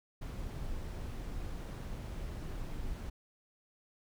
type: noise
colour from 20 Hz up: brown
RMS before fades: -40 dBFS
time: 0.21-3.1 s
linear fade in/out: 10 ms
effects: none